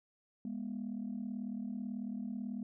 sine tone pair together, 205.2 / 243.4 Hz, G#3 / B3, -21 / -25 cents, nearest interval minor third, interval 296 cents, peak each -39 / -39 dBFS, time 0.45-2.63 s, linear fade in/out 2 ms, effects tanh soft clip ceiling -32 dBFS

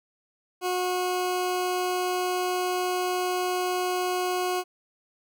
20% pulse tone, 363.4 Hz, F#4, 31 cents flat, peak -20 dBFS, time 0.61-4.64 s, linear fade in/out 50 ms, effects none

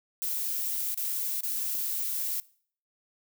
violet noise with dropouts, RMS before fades -31 dBFS, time 0.22-2.4 s, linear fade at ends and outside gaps 0 ms, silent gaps 0.944-0.975 / 1.407-1.434 s, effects noise-tail reverb RT60 0.5 s tail -21 dB re dry

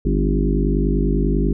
harmonic tone with a mistuned harmonic, 50.1 Hz, G1, 38 cents sharp, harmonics 1 / 3 / 4 / 5 / 6 / 7 / 8, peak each -18 / -23 / -24 / -25 / -26 / -26 / -27 dBFS, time 0.05-1.53 s, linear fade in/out 5 ms, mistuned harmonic 5, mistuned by +57 cents, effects none

